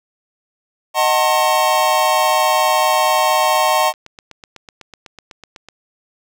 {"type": "chord", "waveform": "square", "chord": "D# diminished seventh", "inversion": "none", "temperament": "just", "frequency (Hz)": [622.3, 746.7, 896, 1075.3], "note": ["D#5", "F#5", "A5", "C6"], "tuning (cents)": [0, 16, 31, 47], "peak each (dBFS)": -19, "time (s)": [0.94, 3.93], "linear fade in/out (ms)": 50}
{"type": "click train", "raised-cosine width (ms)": 0.2, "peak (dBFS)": -20, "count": 23, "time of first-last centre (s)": [2.94, 5.687], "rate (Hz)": 8.01}
{"effects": []}